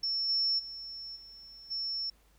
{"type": "tone with level steps", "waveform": "sine", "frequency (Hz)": 5400, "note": "E8", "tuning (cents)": 41, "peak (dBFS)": [-29, -26, -40, -48, -32], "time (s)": [0.03, 2.1], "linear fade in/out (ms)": 5, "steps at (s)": [0.28, 0.58, 1.15, 1.7], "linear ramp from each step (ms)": 20, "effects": ["added 50 Hz sine -63 dBFS peak until 2.38 s", "pink hiss -68 dBFS RMS until 2.38 s"]}